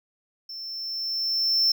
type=tone with level ramp; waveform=triangle; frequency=5350 Hz; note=E8; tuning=25 cents sharp; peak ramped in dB=-34 to -16 dBFS; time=0.49-1.72 s; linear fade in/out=5 ms; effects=none